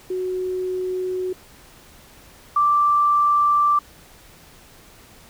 sine tone pair in turn, 369 / 1173.6 Hz, F#4 / D6, -5 / -2 cents, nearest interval octave + minor sixth, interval 2003 cents, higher second, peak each -22 / -14 dBFS, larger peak second, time 0.1-1.33 / 2.56-3.79 s, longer neither, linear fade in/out 5 ms, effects pink hiss -48 dBFS RMS until 5.29 s

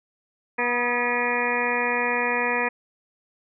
harmonic tone with a mistuned harmonic, 242.4 Hz, B3, 32 cents flat, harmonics 1 / 2 / 3 / 4 / 5 / 7 / 8 / 9 / 10, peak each -33 / -28 / -33 / -28 / -34 / -30 / -28 / -33 / -29 dBFS, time 0.58-2.69 s, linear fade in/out 10 ms, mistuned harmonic 5, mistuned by +44 cents, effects none

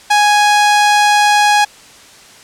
sawtooth tone, 830.6 Hz, G#5, in tune, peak -4 dBFS, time 0.1-1.65 s, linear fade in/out 10 ms, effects white hiss -40 dBFS RMS until 2.43 s + low-pass 8000 Hz 12 dB/octave

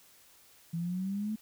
sine exponential sweep, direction up, 164.4 to 220 Hz, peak -31 dBFS, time 0.73-1.36 s, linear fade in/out 10 ms, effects white hiss -60 dBFS RMS until 1.41 s

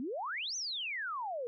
sine exponential two-way sweep, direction up then down, 233.1 to 6330 to 460.1 Hz, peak -35 dBFS, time 0-1.47 s, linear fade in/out 0 ms, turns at 0.56 s, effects none

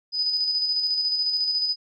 sine tone with tremolo, 4991 Hz, D#8, 5 cents sharp, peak -20 dBFS, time 0.12-1.76 s, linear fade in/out 50 ms, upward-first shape square, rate 14 Hz, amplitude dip 35%, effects none

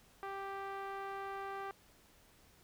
5% pulse tone with low-pass filter, 392.3 Hz, G4, 1 cent sharp, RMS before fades -43 dBFS, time 0.23-1.71 s, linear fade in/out 0 ms, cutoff 1100 Hz, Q 1.2, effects pink hiss -65 dBFS RMS until 2.63 s

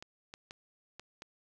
clicks, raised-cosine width 0.2 ms, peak -28 dBFS, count 5, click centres 0.025 / 0.339 / 0.509 / 0.996 / 1.221 s, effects none

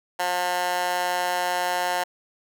15% pulse tone with high-pass filter, 178.9 Hz, F3, 42 cents sharp, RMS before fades -25 dBFS, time 0.19-2.04 s, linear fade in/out 10 ms, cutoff 860 Hz, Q 2.1, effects none

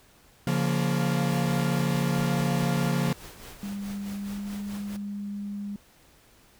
45% pulse chord, Bb minor, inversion first, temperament equal with one note detuned, 140.93 / 174.61 / 233.1 Hz, Db3 / F3 / Bb3, +29 / 0 / 0 cents, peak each -27 / -27 / -30 dBFS, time 0.47-3.13 s, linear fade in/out 2 ms
pink noise with tremolo, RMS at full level -43 dBFS, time 1.29-4.97 s, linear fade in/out 10 ms, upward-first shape sine, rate 4.7 Hz, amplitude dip 55%
sine tone with pitch glide, 200.6 to 202.8 Hz, G3 to G#3, +40 to -41 cents, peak -31 dBFS, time 3.63-5.76 s, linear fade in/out 2 ms, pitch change +19 cents, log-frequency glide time 4.22-4.53 s
effects pink hiss -58 dBFS RMS until 6.59 s

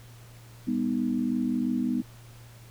sine tone cluster, 201.1 / 247 / 310.1 Hz, G3 / B3 / D#4, +44 / 0 / -6 cents, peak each -31 / -26 / -32 dBFS, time 0.67-2.02 s, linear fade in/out 10 ms, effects added 117 Hz sine -47 dBFS peak until 2.7 s + pink hiss -54 dBFS RMS until 2.7 s

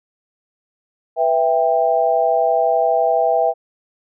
sine chord, E minor, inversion second, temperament just, 494.4 / 659.3 / 791.1 Hz, B4 / E5 / G5, +2 / 0 / +16 cents, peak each -20 / -16 / -18 dBFS, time 1.16-3.54 s, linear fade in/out 50 ms, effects none

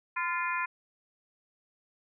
harmonic tone with a mistuned harmonic, 349.4 Hz, F4, 1 cent sharp, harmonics 3 / 4 / 5 / 6 / 7, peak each -32 / -36 / -36 / -39 / -36 dBFS, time 0.16-0.66 s, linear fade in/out 10 ms, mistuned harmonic 3, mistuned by -41 cents, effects none

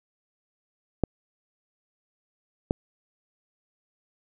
clicks, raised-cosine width 2 ms, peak -8 / -9 dBFS, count 2, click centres 1.037 / 2.709 s, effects none

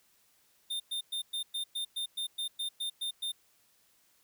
square tone bursts, 3623 Hz, A7, 50 cents sharp, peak -33 dBFS, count 13, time 0.7-3.32 s, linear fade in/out 10 ms, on 100 ms, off 110 ms, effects white hiss -68 dBFS RMS until 4.23 s

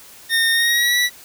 25% pulse tone with pitch glide, 1833 to 1953.2 Hz, A#6 to B6, -30 to -20 cents, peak -11 dBFS, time 0.29-1.1 s, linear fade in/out 50 ms, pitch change +110 cents, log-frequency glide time 0.52-0.98 s, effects white hiss -43 dBFS RMS until 1.24 s

